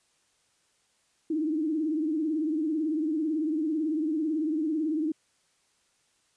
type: tone with vibrato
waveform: sine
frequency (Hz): 311.1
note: D#4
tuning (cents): 0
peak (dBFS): -25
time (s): 1.3-5.12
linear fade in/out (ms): 5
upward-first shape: triangle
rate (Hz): 18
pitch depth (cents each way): 120
effects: white hiss -69 dBFS RMS until 6.36 s + resampled to 22050 Hz